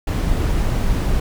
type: noise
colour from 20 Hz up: brown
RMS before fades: -18 dBFS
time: 0.07-1.2 s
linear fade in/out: 5 ms
effects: none